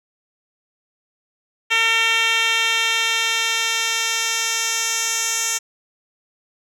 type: tone with band-pass filter sweep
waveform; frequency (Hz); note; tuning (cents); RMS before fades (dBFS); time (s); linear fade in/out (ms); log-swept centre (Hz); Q
10% pulse; 453.9; A#4; -46; -20; 1.7-5.59; 20; 2900 to 6500; 1.8
effects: none